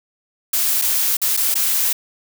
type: noise with dropouts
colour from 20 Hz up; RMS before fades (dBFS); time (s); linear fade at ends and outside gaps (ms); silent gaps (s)
blue; -18; 0.53-1.93; 5; 0.816-0.82 / 1.17-1.216 / 1.367-1.373 / 1.543-1.553
effects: none